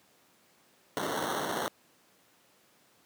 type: noise with sample-and-hold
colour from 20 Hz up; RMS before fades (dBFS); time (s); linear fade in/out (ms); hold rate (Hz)
blue; -32; 0.97-1.68; 0; 2450
effects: pink hiss -64 dBFS RMS until 3.05 s + high-pass 200 Hz 12 dB/octave